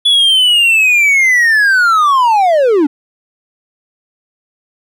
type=linear sweep; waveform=triangle; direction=down; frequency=3432 to 270 Hz; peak=-5 dBFS; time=0.05-2.87 s; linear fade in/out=10 ms; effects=none